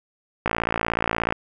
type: click train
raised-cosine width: 0.5 ms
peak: -6 dBFS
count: 50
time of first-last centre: 0.46-1.324 s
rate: 56.7 Hz
effects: none